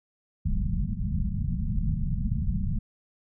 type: low-pass noise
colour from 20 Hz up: pink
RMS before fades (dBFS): -27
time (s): 0.45-2.79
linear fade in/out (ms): 10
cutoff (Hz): 220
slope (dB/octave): 96
effects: none